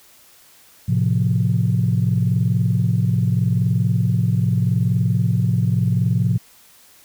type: chord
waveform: sine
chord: F major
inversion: first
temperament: equal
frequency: 110 / 130.81 / 174.61 Hz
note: A2 / C3 / F3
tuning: 0 / 0 / 0 cents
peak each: -18 / -19 / -20 dBFS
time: 0.88-6.38 s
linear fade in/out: 10 ms
effects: tanh soft clip ceiling -7 dBFS + white hiss -50 dBFS RMS until 7.04 s